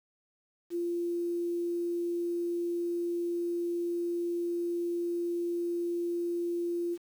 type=tone with quantisation; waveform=sine; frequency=345.3 Hz; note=F4; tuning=20 cents flat; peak=-29 dBFS; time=0.7-6.98 s; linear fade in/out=50 ms; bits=9; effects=none